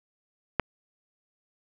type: click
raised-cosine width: 0.5 ms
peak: -7 dBFS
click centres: 0.597 s
effects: none